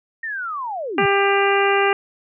sine linear sweep, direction down, 1864.7 to 105.4 Hz, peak -24 dBFS, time 0.23-1.06 s, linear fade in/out 5 ms
harmonic tone, 397.5 Hz, G4, 24 cents sharp, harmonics 1 / 2 / 3 / 4 / 5 / 6 / 7, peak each -18 / -21 / -23 / -24 / -25 / -26 / -26 dBFS, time 0.98-1.93 s, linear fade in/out 2 ms
effects none

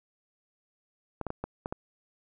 clicks, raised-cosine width 1 ms, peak -19 dBFS, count 6, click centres 1.213 / 1.267 / 1.304 / 1.44 / 1.659 / 1.725 s, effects none

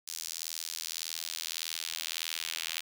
sawtooth tone with high-pass filter sweep, 81.7 Hz, E2, 15 cents flat, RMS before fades -38 dBFS, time 0.07-2.81 s, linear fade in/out 10 ms, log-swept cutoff 5600 to 2900 Hz, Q 1.4, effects none

